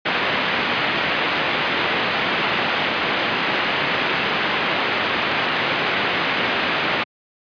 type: low-pass noise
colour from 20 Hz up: white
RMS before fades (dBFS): -21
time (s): 0.05-7.04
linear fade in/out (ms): 10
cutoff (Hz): 3000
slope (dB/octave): 24
effects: high-pass 150 Hz 12 dB/octave + resampled to 11025 Hz